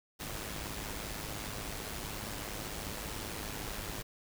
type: noise with amplitude modulation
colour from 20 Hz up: pink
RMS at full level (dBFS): -38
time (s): 0.19-4.03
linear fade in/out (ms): 20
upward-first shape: sine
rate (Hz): 105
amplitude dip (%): 55
effects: none